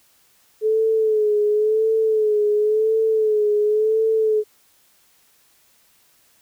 sine tone with vibrato, 430.5 Hz, A4, 38 cents flat, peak -15 dBFS, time 0.61-4.44 s, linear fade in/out 50 ms, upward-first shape sine, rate 0.94 Hz, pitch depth 52 cents each way, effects white hiss -58 dBFS RMS until 6.41 s

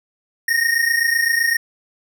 square tone pair together, 1839 / 1866.8 Hz, A#6 / A#6, -24 / +2 cents, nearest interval unison, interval 26 cents, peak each -19 dBFS, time 0.48-1.57 s, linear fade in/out 5 ms, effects none

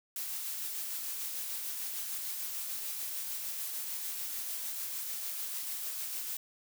blue noise with tremolo, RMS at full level -37 dBFS, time 0.16-6.37 s, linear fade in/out 2 ms, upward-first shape sine, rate 6.7 Hz, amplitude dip 25%, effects none

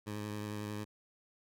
15% pulse tone with vibrato, 105 Hz, G#2, 19 cents sharp, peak -32 dBFS, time 0.06-0.85 s, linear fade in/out 20 ms, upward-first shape triangle, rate 11 Hz, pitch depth 29 cents each way, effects none

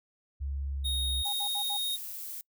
sine tone with pitch glide, 69.3 to 67.76 Hz, C#2 to C#2, 0 to -39 cents, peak -31 dBFS, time 0.4-1.23 s, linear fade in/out 20 ms, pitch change -39 cents, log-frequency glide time 0.67-1.05 s
square tone, 3729 Hz, A#7, in tune, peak -30 dBFS, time 0.84-1.97 s, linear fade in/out 20 ms
violet noise, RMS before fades -40 dBFS, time 1.25-2.41 s, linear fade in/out 0 ms
sine tone bursts, 816 Hz, G#5, 31 cents flat, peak -36 dBFS, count 4, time 1.25-1.774 s, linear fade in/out 10 ms, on 80 ms, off 68 ms
effects noise-tail reverb RT60 0.1 s tail -26 dB re dry

